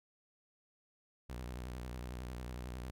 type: tone with vibrato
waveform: sawtooth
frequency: 61.74 Hz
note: B1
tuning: in tune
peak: -38 dBFS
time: 1.29-2.91 s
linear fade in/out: 10 ms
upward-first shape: triangle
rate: 11 Hz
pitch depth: 130 cents each way
effects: none